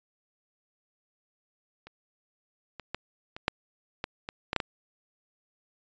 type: clicks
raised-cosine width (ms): 0.3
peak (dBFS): -30 / -24 / -16 / -24 / -8 / -15 / -19 / -13 / -8 / -14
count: 10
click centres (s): 1.87 / 2.797 / 2.946 / 3.365 / 3.481 / 4.041 / 4.289 / 4.531 / 4.563 / 4.602
effects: resampled to 16000 Hz